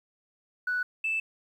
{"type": "tone pair in turn", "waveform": "sine", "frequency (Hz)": [1480, 2637], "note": ["F#6", "E7"], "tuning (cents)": [0, 0], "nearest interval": "minor seventh", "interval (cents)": 1000, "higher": "second", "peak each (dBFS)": -25, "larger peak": "neither", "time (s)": [[0.67, 0.83], [1.04, 1.2]], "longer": "neither", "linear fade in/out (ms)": 5, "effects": ["tanh soft clip ceiling -22 dBFS", "10-bit"]}